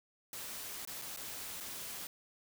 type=noise with dropouts; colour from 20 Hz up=white; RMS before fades=-44 dBFS; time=0.33-2.07 s; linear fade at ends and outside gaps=1 ms; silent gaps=0.851-0.874 / 1.016-1.02 / 1.163-1.172 / 1.603-1.607 s; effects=none